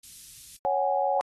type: band-stop noise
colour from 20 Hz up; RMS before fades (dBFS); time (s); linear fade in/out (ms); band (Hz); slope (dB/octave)
white; -46; 0.03-0.57; 5; 130 to 3900; 12
type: chord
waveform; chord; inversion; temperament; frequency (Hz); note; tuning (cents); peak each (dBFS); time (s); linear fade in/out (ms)
sine; C# suspended fourth; none; equal with one note detuned; 554.4 / 746.9 / 830.6; C#5 / F#5 / G#5; 0 / +16 / 0; -27; 0.65-1.21; 0
effects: AAC 32 kbps